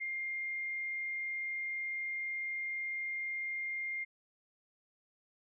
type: tone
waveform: sine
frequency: 2114 Hz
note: C7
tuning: 17 cents sharp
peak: -35 dBFS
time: 0-4.05 s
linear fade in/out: 20 ms
effects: none